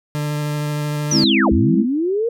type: tone with vibrato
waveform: 40% pulse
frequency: 148.6 Hz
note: D3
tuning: 21 cents sharp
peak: -19 dBFS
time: 0.15-1.24 s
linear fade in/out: 0 ms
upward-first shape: sine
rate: 13 Hz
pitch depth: 10 cents each way
type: linear two-way sweep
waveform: sine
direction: down then up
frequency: 6100 to 59 to 478.6 Hz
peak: -16 dBFS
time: 1.11-2.29 s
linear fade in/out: 5 ms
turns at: 1.52 s
type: chord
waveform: sine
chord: Ab augmented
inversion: none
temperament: equal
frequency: 207.7 / 261.6 / 329.6 Hz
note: Ab3 / C4 / E4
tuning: 0 / 0 / 0 cents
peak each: -18 dBFS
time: 1.11-1.86 s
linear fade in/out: 50 ms
effects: none